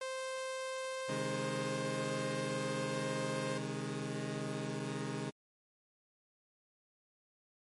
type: tone with pitch glide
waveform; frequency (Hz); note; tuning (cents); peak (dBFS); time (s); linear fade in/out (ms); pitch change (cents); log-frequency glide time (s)
sawtooth; 523.3 to 526.3; C5 to C5; 0 to +10; -34; 0.01-3.58; 5; +10; 0.89-1.49
type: chord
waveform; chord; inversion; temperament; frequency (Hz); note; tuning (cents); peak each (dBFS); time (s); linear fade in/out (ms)
20% pulse; Ab major; first; equal with one note detuned; 133.41 / 155.56 / 207.7; C3 / Eb3 / Ab3; +34 / 0 / 0; -36 / -37 / -37; 1.08-5.31; 20
effects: MP3 48 kbps